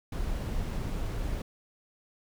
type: noise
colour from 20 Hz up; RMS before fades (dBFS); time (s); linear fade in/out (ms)
brown; -32; 0.12-1.42; 5
effects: none